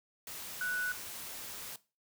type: tone in noise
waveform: sine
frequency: 1480 Hz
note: F#6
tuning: in tune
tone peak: -32 dBFS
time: 0.61-0.92 s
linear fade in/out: 2 ms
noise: white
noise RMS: -44 dBFS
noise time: 0.27-1.76 s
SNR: +9 dB
effects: noise-tail reverb RT60 0.3 s tail -18 dB re dry